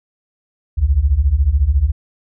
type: beating tone pair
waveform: sine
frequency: 61.3 / 75.3 Hz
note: B1 / D2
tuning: -12 / +44 cents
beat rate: 14 Hz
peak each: -15 / -13 dBFS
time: 0.77-1.92 s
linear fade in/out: 20 ms
effects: none